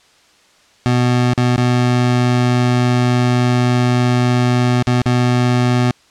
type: tone with dropouts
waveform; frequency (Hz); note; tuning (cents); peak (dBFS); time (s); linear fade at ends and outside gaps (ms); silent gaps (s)
25% pulse; 123.47; B2; 0; -8; 0.86-5.91; 0; 1.336-1.377 / 1.563-1.579 / 4.826-4.871 / 5.017-5.058
effects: white hiss -51 dBFS RMS until 6.1 s + low-pass 6000 Hz 12 dB/octave